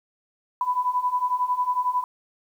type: beating tone pair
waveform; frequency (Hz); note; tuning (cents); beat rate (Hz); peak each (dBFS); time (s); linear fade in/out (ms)
sine; 987.8 / 998.8; B5 / B5; 0 / +19; 11; -26 / -23; 0.61-2.04; 2
effects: 9-bit